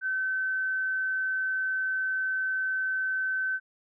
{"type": "tone", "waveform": "sine", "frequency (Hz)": 1531, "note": "G6", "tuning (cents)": -41, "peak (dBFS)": -26, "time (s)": [0.01, 3.6], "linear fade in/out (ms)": 50, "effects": []}